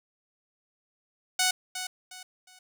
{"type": "tone with echo", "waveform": "5% pulse", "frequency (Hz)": 740, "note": "F#5", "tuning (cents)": 0, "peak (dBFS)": -11, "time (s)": [1.39, 1.51], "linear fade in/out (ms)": 5, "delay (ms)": 360, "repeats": 3, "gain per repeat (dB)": -10, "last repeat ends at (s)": 2.59, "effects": []}